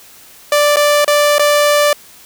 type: tone with dropouts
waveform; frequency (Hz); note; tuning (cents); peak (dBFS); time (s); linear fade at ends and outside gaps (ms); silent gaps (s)
sawtooth; 587.3; D5; 0; -5; 0.52-1.93; 2; 0.76-0.768 / 1.046-1.078 / 1.383-1.394
effects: white hiss -41 dBFS RMS until 2.25 s